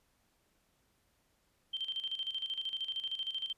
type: tone with tremolo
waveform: sine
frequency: 3136 Hz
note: G7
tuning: in tune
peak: -33 dBFS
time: 1.73-3.53 s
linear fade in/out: 10 ms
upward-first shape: square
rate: 13 Hz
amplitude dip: 70%
effects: pink hiss -74 dBFS RMS until 3.57 s + resampled to 32000 Hz